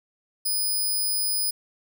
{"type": "tone", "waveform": "5% pulse", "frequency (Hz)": 5000, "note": "D#8", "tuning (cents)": 8, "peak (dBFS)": -16, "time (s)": [0.45, 1.51], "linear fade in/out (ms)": 10, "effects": []}